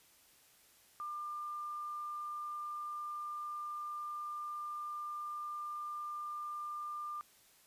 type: tone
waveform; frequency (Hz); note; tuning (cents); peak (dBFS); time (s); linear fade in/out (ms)
sine; 1197; D6; +33; -39; 1-7.21; 0
effects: white hiss -65 dBFS RMS until 7.66 s + resampled to 32000 Hz